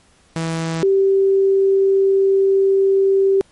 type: tone pair in turn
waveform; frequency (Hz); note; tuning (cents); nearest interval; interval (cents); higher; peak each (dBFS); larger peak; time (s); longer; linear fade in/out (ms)
sawtooth / sine; 163.6 / 389.1; E3 / G4; -13 / -13; octave + minor third; 1500; second; -16 / -11; second; 0.36-0.83 / 0.83-3.41; second; 0
effects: pink hiss -54 dBFS RMS until 3.51 s + MP3 48 kbps